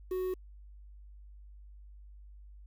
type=tone with quantisation; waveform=triangle; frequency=370 Hz; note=F#4; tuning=in tune; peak=-29 dBFS; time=0.11-0.34 s; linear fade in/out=5 ms; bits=9; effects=added 50 Hz sine -49 dBFS peak until 2.66 s